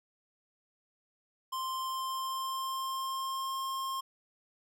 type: tone with pitch glide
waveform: square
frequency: 1046.5 to 1066.6 Hz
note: C6 to C6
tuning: 0 to +33 cents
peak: -34 dBFS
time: 1.52-4.01 s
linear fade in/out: 10 ms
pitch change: +33 cents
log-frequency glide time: 1.72-3.58 s
effects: none